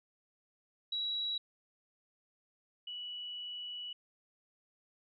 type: tone pair in turn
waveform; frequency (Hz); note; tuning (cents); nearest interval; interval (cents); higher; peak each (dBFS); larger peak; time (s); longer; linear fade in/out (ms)
sine; 3890 / 2946; B7 / F#7; -27 / -8; perfect fourth; 481; first; -33 / -40; first; 0.92-1.38 / 2.87-3.93; second; 5
effects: none